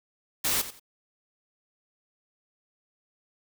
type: noise with echo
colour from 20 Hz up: white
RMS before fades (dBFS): -26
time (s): 0.44-0.62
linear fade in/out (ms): 10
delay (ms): 89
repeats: 2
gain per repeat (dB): -13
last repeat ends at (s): 0.798
effects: none